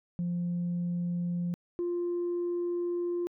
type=tone pair in turn; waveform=sine; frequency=174.61 / 349.2 Hz; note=F3 / F4; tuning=0 / 0 cents; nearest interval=octave; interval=1200 cents; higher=second; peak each=-27 / -27 dBFS; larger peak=neither; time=0.19-1.54 / 1.79-3.27 s; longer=second; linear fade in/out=0 ms; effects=tanh soft clip ceiling -26 dBFS